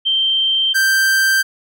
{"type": "tone pair in turn", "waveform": ["sine", "45% pulse"], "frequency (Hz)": [3136, 1568], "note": ["G7", "G6"], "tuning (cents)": [0, 0], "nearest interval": "octave", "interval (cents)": 1200, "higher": "first", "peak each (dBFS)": [-13, -12], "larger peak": "second", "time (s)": [[0.05, 0.74], [0.74, 1.43]], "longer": "neither", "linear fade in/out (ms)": 20, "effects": []}